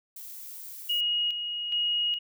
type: noise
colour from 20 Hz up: violet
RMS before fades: -42 dBFS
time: 0.16-1.01 s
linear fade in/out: 5 ms
type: tone with tremolo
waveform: sine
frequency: 2883 Hz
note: F#7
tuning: 46 cents flat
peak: -24 dBFS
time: 0.89-2.19 s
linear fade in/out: 10 ms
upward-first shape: square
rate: 1.2 Hz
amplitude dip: 50%
effects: none